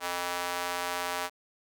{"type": "tone with high-pass filter", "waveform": "square", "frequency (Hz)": 88.4, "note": "F2", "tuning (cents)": 22, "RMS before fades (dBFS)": -33, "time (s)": [0, 1.3], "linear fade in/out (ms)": 50, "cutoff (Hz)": 820, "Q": 1.1, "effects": []}